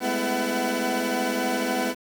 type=tone cluster; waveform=20% pulse; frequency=205.3 / 217.6 / 251.5 / 332.2 / 751 Hz; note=G#3 / A3 / B3 / E4 / F#5; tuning=-20 / -19 / +32 / +13 / +26 cents; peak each=-28 / -29 / -22 / -25 / -26 dBFS; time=0-1.95 s; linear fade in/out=50 ms; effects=8-bit